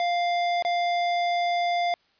square tone with dropouts, 698.5 Hz, F5, in tune, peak -23 dBFS, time 0-1.94 s, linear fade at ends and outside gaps 1 ms, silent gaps 0.624-0.649 s, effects white hiss -65 dBFS RMS until 2.19 s + resampled to 11025 Hz

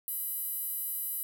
15% pulse tone with high-pass filter, 984 Hz, B5, 7 cents flat, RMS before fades -35 dBFS, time 0.08-1.23 s, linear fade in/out 0 ms, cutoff 12000 Hz, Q 8.8, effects none

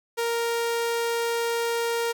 sawtooth tone, 466.2 Hz, A#4, in tune, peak -20 dBFS, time 0.17-2.13 s, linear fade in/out 20 ms, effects none

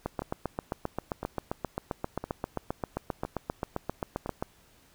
two click trains, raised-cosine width 1 ms, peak -16 / -20 dBFS, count 34 / 5, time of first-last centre 0.06-4.425 / 0.22-4.26 s, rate 7.56 / 0.99 Hz, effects pink hiss -61 dBFS RMS until 4.94 s

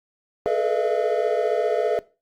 triangle tone cluster, 424.3 / 439.3 / 487.5 / 610 / 677 Hz, G#4 / A4 / B4 / D#5 / E5, +37 / -3 / -23 / -34 / +46 cents, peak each -24 dBFS, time 0.46-1.99 s, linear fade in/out 0 ms, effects noise-tail reverb RT60 0.3 s tail -19 dB re dry + Opus 48 kbps

